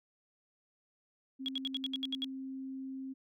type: tone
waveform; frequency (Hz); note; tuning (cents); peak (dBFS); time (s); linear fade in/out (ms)
sine; 265.5; C4; +25; -39; 1.39-3.14; 20
type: tone bursts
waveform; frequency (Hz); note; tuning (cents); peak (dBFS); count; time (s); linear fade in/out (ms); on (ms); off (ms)
sine; 3322; G#7; 0; -32; 9; 1.46-2.244; 0; 24; 71
effects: none